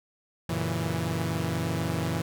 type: chord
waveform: sawtooth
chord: F# dominant seventh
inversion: none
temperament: equal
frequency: 92.5 / 116.54 / 138.59 / 164.81 Hz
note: F#2 / A#2 / C#3 / E3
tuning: 0 / 0 / 0 / 0 cents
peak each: -30 / -29 / -32 / -26 dBFS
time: 0.49-2.22 s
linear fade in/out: 5 ms
effects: none